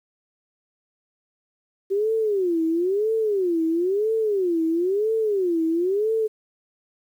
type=tone with vibrato; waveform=sine; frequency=380 Hz; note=F#4; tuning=46 cents sharp; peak=-19 dBFS; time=1.9-6.28 s; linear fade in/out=20 ms; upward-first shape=sine; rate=1 Hz; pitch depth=280 cents each way; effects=9-bit